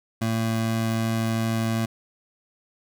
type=tone pair together; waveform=square; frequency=112.85 / 225.7 Hz; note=A2 / A3; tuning=+44 / +44 cents; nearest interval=octave; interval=1200 cents; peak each=-26 dBFS; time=0.21-1.86 s; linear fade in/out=10 ms; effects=none